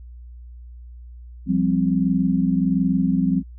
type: chord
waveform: sine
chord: F suspended second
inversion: none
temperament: equal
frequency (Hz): 174.61 / 196 / 261.6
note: F3 / G3 / C4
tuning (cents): 0 / 0 / 0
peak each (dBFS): -21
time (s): 1.46-3.43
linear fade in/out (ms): 50
effects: added 60 Hz sine -37 dBFS peak until 3.58 s